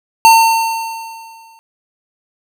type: tone with exponential decay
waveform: square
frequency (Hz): 905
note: A5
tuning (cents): +48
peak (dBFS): -3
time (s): 0.25-1.59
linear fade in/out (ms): 0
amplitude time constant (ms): 290
effects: none